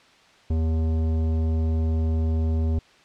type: tone with tanh clipping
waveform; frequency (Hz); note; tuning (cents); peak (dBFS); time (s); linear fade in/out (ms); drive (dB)
sine; 80.2; E2; -47; -22; 0.5-2.79; 5; 14
effects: white hiss -54 dBFS RMS until 3.04 s + low-pass 4000 Hz 12 dB/octave